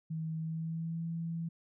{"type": "tone with pitch glide", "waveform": "sine", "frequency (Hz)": [160, 166.03], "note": ["D#3", "E3"], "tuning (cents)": [49, 13], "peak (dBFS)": -34, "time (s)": [0.1, 1.49], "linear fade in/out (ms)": 10, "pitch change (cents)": 64, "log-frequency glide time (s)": [0.38, 1.04], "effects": []}